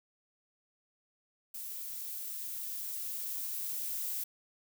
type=noise with level ramp; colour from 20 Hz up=violet; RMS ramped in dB=-42 to -36 dBFS; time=1.54-4.24 s; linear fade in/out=5 ms; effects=none